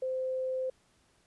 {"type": "tone", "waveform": "sine", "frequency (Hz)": 518, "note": "C5", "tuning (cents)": -17, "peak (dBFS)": -30, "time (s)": [0.02, 0.7], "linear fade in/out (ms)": 5, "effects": ["pink hiss -68 dBFS RMS until 1.26 s", "resampled to 24000 Hz"]}